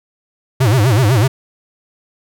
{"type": "tone with vibrato", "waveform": "square", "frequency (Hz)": 116.54, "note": "A#2", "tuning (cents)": 0, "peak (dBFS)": -10, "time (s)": [0.6, 1.28], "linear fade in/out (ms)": 10, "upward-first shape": "sine", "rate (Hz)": 8, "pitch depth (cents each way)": 260, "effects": []}